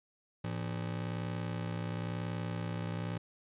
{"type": "ring-modulated tone", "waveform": "40% pulse", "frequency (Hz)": 138.59, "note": "C#3", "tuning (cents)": 0, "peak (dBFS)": -31, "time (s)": [0.44, 3.18], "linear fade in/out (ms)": 5, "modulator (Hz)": 30.5, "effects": ["resampled to 8000 Hz"]}